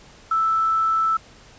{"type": "tone with quantisation", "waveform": "sine", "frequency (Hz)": 1318.5, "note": "E6", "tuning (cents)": 0, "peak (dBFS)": -17, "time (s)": [0.31, 1.17], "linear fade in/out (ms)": 5, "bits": 7, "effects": ["pink hiss -48 dBFS RMS until 1.58 s", "resampled to 16000 Hz"]}